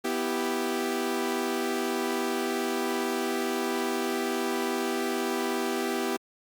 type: chord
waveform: sawtooth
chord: E minor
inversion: second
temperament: equal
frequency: 246.9 / 329.6 / 392 Hz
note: B3 / E4 / G4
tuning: 0 / 0 / 0 cents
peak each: -28 / -29 / -26 dBFS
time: 0.04-6.17 s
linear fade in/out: 10 ms
effects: Opus 48 kbps